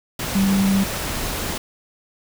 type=tone in noise; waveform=sine; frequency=195.2 Hz; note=G3; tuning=7 cents flat; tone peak=-15 dBFS; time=0.35-0.84 s; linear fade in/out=5 ms; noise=pink; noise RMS=-26 dBFS; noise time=0.19-1.58 s; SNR=+8 dB; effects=none